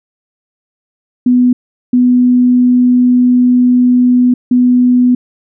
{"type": "tone bursts at uneven times", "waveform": "sine", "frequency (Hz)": 248, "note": "B3", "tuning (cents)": 7, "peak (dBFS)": -5, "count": 3, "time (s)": [[1.26, 1.53], [1.93, 4.34], [4.51, 5.15]], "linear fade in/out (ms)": 5, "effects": []}